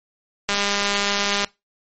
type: click train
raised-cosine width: 0.2 ms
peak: -4 dBFS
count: 194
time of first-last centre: 0.49-1.445 s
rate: 202 Hz
effects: noise-tail reverb RT60 0.2 s tail -20 dB re dry + MP3 32 kbps